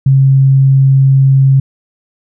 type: tone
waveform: sine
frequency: 135.1 Hz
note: C#3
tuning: 44 cents flat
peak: -4 dBFS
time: 0.06-1.6 s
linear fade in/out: 5 ms
effects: none